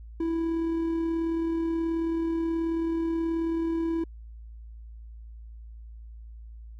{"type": "tone with amplitude modulation", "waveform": "triangle", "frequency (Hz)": 329.6, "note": "E4", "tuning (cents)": 0, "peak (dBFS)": -22, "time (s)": [0.2, 4.04], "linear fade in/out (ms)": 5, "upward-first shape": "sine", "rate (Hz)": 38.6, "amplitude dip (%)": 25, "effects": ["added 56 Hz sine -41 dBFS peak until 6.79 s"]}